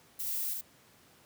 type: noise with echo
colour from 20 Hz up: violet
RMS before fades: -36 dBFS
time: 0.19-0.54 s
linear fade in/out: 10 ms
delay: 73 ms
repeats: 1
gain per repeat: -2 dB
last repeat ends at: 0.613 s
effects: pink hiss -61 dBFS RMS until 1.25 s + high-pass 100 Hz 12 dB/octave